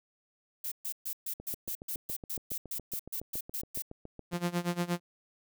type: noise bursts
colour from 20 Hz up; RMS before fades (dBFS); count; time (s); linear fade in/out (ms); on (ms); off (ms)
violet; -36; 16; 0.64-3.822; 5; 77; 130
type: click train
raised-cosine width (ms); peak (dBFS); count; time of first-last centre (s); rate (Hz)
2; -30; 22; 1.4-4.333; 7.16
type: tone with tremolo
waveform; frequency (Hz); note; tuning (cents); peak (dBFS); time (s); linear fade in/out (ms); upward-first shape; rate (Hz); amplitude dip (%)
sawtooth; 174.61; F3; 0; -23; 4.31-5; 50; sine; 8.5; 90
effects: none